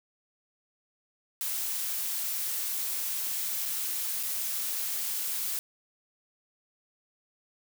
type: noise with dropouts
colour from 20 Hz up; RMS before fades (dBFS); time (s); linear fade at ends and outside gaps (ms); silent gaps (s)
blue; -32; 1.41-5.59; 0; 3.654-3.658 / 4.229-4.234
effects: none